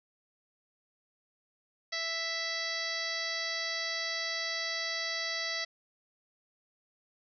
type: harmonic tone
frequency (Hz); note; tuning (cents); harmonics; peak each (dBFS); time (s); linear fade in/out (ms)
660; E5; +2; 1 / 2 / 3 / 4 / 5 / 6 / 7 / 8 / 9; -43 / -45 / -36 / -48 / -44 / -40 / -39 / -42 / -46; 1.92-5.65; 10
effects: none